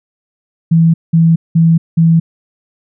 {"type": "tone bursts", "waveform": "sine", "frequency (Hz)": 164.7, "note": "E3", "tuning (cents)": -1, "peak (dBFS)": -5, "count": 4, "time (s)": [0.71, 2.2], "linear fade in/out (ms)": 10, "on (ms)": 230, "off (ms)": 190, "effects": []}